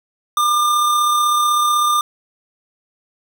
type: tone with amplitude modulation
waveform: square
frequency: 1200 Hz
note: D6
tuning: 37 cents sharp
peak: -13 dBFS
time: 0.37-2.01 s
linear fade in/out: 2 ms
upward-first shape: sine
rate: 36 Hz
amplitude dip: 25%
effects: none